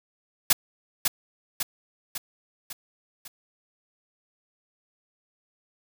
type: noise with echo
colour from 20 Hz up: white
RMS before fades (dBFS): -17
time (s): 0.5-0.53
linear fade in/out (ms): 5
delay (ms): 550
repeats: 5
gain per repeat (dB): -5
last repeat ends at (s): 3.28
effects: none